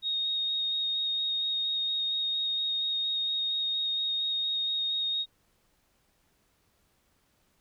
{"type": "tone with vibrato", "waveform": "sine", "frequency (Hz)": 3729, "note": "A#7", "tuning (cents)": 0, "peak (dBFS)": -27, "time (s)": [0.02, 5.26], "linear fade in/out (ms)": 50, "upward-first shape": "square", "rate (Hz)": 4.3, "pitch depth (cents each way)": 8, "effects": ["pink hiss -70 dBFS RMS until 7.6 s"]}